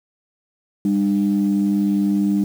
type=tone pair together; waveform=sine; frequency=200.5 / 300.4 Hz; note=G3 / D4; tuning=+39 / +39 cents; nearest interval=perfect fifth; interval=700 cents; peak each=-16 / -19 dBFS; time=0.85-2.44 s; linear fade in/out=2 ms; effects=tanh soft clip ceiling -9 dBFS + 7-bit